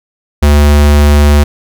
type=tone; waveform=square; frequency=73.2 Hz; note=D2; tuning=5 cents flat; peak=-4 dBFS; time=0.42-1.44 s; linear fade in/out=10 ms; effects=none